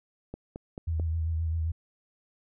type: click train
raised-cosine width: 2 ms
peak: -24 dBFS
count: 4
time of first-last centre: 0.34-0.998 s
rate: 4.56 Hz
type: tone with vibrato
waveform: sine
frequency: 81.2 Hz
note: E2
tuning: 26 cents flat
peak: -26 dBFS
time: 0.87-1.72 s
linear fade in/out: 10 ms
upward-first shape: sine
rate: 7.6 Hz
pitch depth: 39 cents each way
effects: none